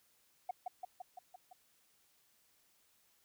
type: tone with echo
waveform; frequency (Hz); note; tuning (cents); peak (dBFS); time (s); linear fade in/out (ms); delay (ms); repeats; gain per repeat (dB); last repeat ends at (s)
sine; 734; F#5; -14; -33; 0.49-0.51; 5; 170; 6; -3; 1.53
effects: tanh soft clip ceiling -31 dBFS + white hiss -72 dBFS RMS until 3.24 s